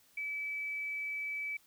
sine tone, 2300 Hz, D7, 37 cents flat, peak -35 dBFS, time 0.17-1.57 s, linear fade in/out 5 ms, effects white hiss -66 dBFS RMS until 1.66 s

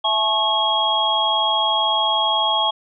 sine tone cluster, 661 / 859 / 1093 / 3291 Hz, E5 / A5 / C#6 / G#7, +5 / -42 / -25 / -16 cents, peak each -26 / -21 / -24 / -19 dBFS, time 0.04-2.71 s, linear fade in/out 10 ms, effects none

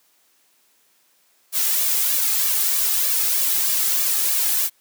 blue noise with flanger, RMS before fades -20 dBFS, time 1.52-4.7 s, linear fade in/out 50 ms, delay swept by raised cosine 1.7 to 2.42 ms, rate 3.2 Hz, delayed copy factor +0.7, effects white hiss -61 dBFS RMS until 4.8 s + high-pass 200 Hz 12 dB/octave

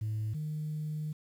sine tone pair in turn, 108.2 / 153.02 Hz, A2 / D#3, -29 / -29 cents, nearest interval tritone, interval 600 cents, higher second, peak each -29 / -32 dBFS, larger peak first, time 0.01-0.34 / 0.34-1.13 s, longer second, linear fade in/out 10 ms, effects tanh soft clip ceiling -29 dBFS + 10-bit

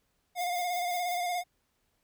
square tone with vibrato, 710 Hz, F5, 28 cents sharp, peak -30 dBFS, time 0.35-1.44 s, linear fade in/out 50 ms, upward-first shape square, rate 17 Hz, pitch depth 28 cents each way
violet noise with tremolo, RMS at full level -43 dBFS, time 0.37-1.21 s, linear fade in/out 50 ms, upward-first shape sine, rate 5.6 Hz, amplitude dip 85%
effects pink hiss -75 dBFS RMS until 2.03 s

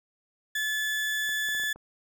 35% pulse tone, 1727 Hz, A6, 33 cents flat, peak -25 dBFS, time 0.55-1.73 s, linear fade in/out 5 ms
clicks, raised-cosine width 1 ms, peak -35 dBFS, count 6, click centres 1.292 / 1.488 / 1.55 / 1.599 / 1.636 / 1.76 s
effects none

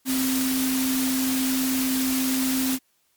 sine tone in noise, 261.6 Hz, C4, in tune, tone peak -22 dBFS, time 0.05-2.79 s, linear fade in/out 50 ms, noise white, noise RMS -28 dBFS, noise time 0.05-2.79 s, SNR +3 dB, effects white hiss -67 dBFS RMS until 3.16 s + MP3 96 kbps

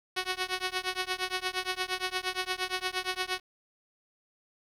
5% pulse tone with tremolo, 370 Hz, F#4, in tune, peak -15 dBFS, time 0.16-3.4 s, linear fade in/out 10 ms, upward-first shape triangle, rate 8.6 Hz, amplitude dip 100%, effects low-pass 9000 Hz 12 dB/octave + 9-bit

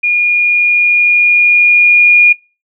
sine tone with level ramp, 2431 Hz, D#7, 41 cents flat, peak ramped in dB -9 to -3 dBFS, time 0.03-2.33 s, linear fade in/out 10 ms, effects noise-tail reverb RT60 0.3 s tail -22 dB re dry

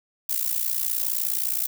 violet noise with amplitude modulation, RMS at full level -22 dBFS, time 0.29-1.67 s, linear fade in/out 5 ms, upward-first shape sine, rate 59.5 Hz, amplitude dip 85%, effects none

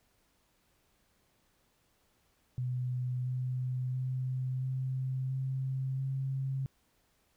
sine tone with pitch steps, 125.5 / 127.18 / 128.88 / 130.6 / 132.35 / 134.12 Hz, B2 / C3 / C3 / C3 / C3 / C3, +28 / -49 / -26 / -3 / +20 / +43 cents, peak -31 dBFS, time 2.58-6.66 s, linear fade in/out 0 ms, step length 680 ms, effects pink hiss -72 dBFS RMS until 7.36 s

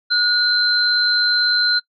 sine tone pair together, 1450 / 4101 Hz, F#6 / C8, -35 / -36 cents, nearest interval octave + tritone, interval 1799 cents, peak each -18 / -16 dBFS, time 0.1-1.8 s, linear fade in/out 20 ms, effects noise-tail reverb RT60 0.1 s tail -25 dB re dry

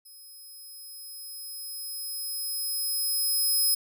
5% pulse tone with level ramp, 5100 Hz, D#8, 42 cents sharp, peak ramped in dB -42 to -15 dBFS, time 0.05-3.75 s, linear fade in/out 10 ms, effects none

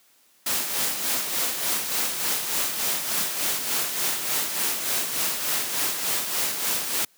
white noise with tremolo, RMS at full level -24 dBFS, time 0.46-7.05 s, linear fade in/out 5 ms, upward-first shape sine, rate 3.4 Hz, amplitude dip 50%, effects white hiss -60 dBFS RMS until 7.17 s + high-pass 150 Hz 12 dB/octave

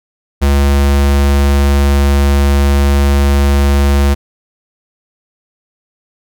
square tone, 70.2 Hz, C#2, 22 cents sharp, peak -8 dBFS, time 0.41-4.15 s, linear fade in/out 20 ms, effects none

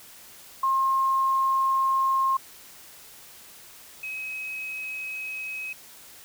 sine tone pair in turn, 1068 / 2547 Hz, C6 / D#7, +35 / +40 cents, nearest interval octave + minor third, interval 1505 cents, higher second, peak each -20 / -31 dBFS, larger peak first, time 0.63-2.37 / 4.03-5.73 s, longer first, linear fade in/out 5 ms, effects white hiss -48 dBFS RMS until 6.24 s

